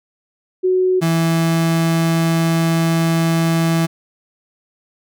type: tone pair in turn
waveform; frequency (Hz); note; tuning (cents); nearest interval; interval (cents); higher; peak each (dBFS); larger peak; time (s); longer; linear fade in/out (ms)
sine / 35% pulse; 370 / 164.82; F#4 / E3; 0 / 0; octave + major second; 1400; first; -12; neither; 0.63-1.01 / 1.01-3.87; second; 20
effects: none